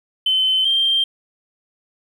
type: tone pair in turn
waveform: triangle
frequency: 3061 / 3167 Hz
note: G7 / G7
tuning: -42 / +17 cents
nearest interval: minor second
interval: 59 cents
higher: second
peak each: -11 dBFS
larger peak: neither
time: 0.26-0.65 / 0.65-1.04 s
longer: neither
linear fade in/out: 5 ms
effects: tanh soft clip ceiling -12 dBFS